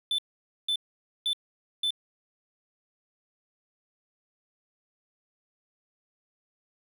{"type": "tone bursts", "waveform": "triangle", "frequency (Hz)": 3520, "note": "A7", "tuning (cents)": 0, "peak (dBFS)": -23, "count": 4, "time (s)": [0.11, 1.906], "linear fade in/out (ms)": 2, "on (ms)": 74, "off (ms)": 500, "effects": []}